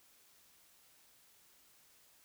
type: silence
effects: white hiss -66 dBFS RMS until 2.24 s